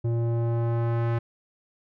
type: tone with low-pass filter sweep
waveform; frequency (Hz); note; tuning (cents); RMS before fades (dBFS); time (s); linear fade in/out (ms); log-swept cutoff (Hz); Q
square; 116.7; A#2; +2; -25; 0.04-1.19; 10; 420 to 1800; 0.87
effects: none